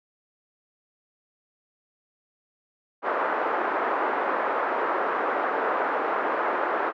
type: band-pass noise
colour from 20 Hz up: white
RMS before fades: -26 dBFS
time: 3.02-6.93 s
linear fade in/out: 50 ms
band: 340 to 1400 Hz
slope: 24 dB/octave
effects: none